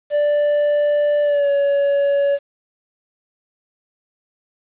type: tone with pitch glide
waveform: triangle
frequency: 587.3 to 564.4 Hz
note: D5 to C#5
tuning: 0 to +31 cents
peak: -12 dBFS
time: 0.1-2.39 s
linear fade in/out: 50 ms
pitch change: -69 cents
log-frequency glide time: 1.23-1.5 s
effects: resampled to 8000 Hz + 8-bit